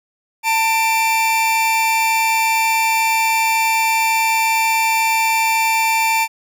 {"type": "tone pair together", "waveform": "45% pulse", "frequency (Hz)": [894.5, 2349], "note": ["A5", "D7"], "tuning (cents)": [28, 0], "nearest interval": "octave + perfect fourth", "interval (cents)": 1672, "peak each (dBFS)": [-16, -18], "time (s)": [0.43, 6.28], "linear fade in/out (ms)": 50, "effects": []}